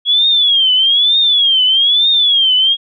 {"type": "tone with vibrato", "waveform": "sine", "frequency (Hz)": 3323, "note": "G#7", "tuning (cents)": 0, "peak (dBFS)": -8, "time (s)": [0.05, 2.77], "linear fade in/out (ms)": 50, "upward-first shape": "triangle", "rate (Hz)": 1.1, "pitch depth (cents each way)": 190, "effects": []}